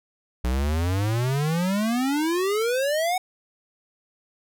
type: exponential sweep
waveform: square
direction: up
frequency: 59.6 to 753 Hz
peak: -22 dBFS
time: 0.44-3.18 s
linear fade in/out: 5 ms
effects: none